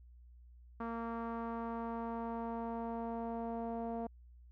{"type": "tone with low-pass filter sweep", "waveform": "sawtooth", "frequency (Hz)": 230.5, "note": "A#3", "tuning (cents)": -19, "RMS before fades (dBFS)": -40, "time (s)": [0.8, 4.07], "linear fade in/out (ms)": 5, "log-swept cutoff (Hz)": [1200, 720], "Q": 2.7, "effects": ["added 60 Hz sine -55 dBFS peak until 4.51 s"]}